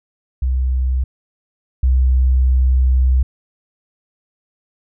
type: tone pair in turn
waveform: sine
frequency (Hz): 64.1 / 64.1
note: C2 / C2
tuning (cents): -35 / -35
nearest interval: unison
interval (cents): 0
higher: neither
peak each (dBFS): -14 / -10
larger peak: second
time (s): 0.42-1.04 / 1.83-3.23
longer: second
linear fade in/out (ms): 5
effects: none